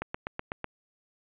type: click train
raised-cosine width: 0.5 ms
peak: -17 dBFS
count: 6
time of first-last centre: 0.02-0.643 s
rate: 8.02 Hz
effects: resampled to 8000 Hz + 9-bit